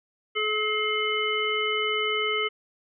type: harmonic tone with a mistuned harmonic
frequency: 428.6 Hz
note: A4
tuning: 45 cents flat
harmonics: 1 / 3 / 5 / 7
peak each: -29 / -30 / -28 / -29 dBFS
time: 0.35-2.49 s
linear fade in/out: 20 ms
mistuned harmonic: 5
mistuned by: -20 cents
effects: none